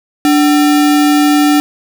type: tone with sample-and-hold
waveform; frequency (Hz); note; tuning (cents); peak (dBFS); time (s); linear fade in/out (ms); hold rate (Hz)
sine; 293.7; D4; 0; -6; 0.25-1.6; 0; 1050
effects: none